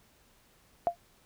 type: tone with exponential decay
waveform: sine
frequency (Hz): 691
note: F5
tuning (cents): -19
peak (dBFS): -19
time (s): 0.87-0.96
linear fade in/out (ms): 0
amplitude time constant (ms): 18
effects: pink hiss -64 dBFS RMS until 1.25 s